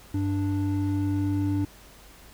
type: tone pair together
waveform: triangle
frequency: 98 / 293.7 Hz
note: G2 / D4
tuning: 0 / 0 cents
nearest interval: octave + perfect fifth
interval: 1900 cents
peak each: -24 dBFS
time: 0.14-1.65 s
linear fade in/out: 5 ms
effects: added 50 Hz sine -53 dBFS peak until 2.33 s + pink hiss -51 dBFS RMS until 2.33 s